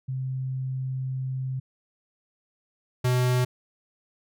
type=tone pair in turn; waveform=sine / square; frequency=130.9 / 125.42 Hz; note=C3 / B2; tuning=+1 / +27 cents; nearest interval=minor second; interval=74 cents; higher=first; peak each=-27 / -21 dBFS; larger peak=second; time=0.08-1.6 / 3.04-3.45 s; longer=first; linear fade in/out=10 ms; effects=none